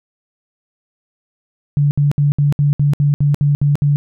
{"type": "tone bursts", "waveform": "sine", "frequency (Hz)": 144.4, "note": "D3", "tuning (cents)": -29, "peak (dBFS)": -10, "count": 11, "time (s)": [1.77, 3.96], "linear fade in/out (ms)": 0, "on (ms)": 140, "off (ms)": 65, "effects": []}